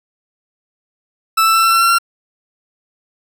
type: tone with pitch steps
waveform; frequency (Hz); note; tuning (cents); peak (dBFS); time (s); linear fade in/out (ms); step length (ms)
40% pulse; 1318.5 / 1326.9 / 1335.4 / 1343.9 / 1352.4 / 1361.1 / 1369.7; E6 / E6 / E6 / E6 / E6 / F6 / F6; 0 / +11 / +22 / +33 / +44 / -45 / -34; -9; 1.37-1.986; 10; 88
effects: none